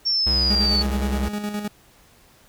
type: exponential sweep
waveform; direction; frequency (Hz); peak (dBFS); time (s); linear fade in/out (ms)
sine; down; 5490 to 4435; -18; 0.05-0.83; 20
type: tone with vibrato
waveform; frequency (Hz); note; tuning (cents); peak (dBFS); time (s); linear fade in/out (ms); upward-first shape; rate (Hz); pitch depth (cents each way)
square; 65.41; C2; 0; -23; 0.26-1.29; 10; triangle; 20; 140
type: tone with tremolo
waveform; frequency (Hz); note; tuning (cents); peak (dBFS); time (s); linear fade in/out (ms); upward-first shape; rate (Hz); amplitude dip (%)
40% pulse; 207.7; G#3; 0; -23; 0.5-1.68; 5; square; 9.6; 50
effects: pink hiss -54 dBFS RMS until 2.48 s